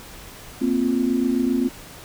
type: chord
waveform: sine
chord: Bb suspended second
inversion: none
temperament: equal with one note detuned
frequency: 234 / 261.6 / 349.2 Hz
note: Bb3 / C4 / F4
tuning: +7 / 0 / 0 cents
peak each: -23 / -20 / -26 dBFS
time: 0.61-1.69 s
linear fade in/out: 10 ms
effects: pink hiss -41 dBFS RMS until 2.04 s